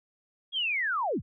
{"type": "linear sweep", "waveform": "sine", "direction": "down", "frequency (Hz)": [3345, 34.65], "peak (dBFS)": -26, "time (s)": [0.52, 1.22], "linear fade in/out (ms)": 50, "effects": []}